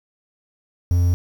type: tone with quantisation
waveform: triangle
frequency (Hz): 87.7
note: F2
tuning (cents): +8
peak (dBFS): -12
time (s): 0.91-1.14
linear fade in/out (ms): 0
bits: 7
effects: none